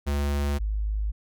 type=tone pair in turn; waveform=square / sine; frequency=71.5 / 52.18 Hz; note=D2 / G#1; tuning=-46 / +9 cents; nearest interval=perfect fourth; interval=545 cents; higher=first; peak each=-24 dBFS; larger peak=neither; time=0.06-0.59 / 0.59-1.12 s; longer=neither; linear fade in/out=20 ms; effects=none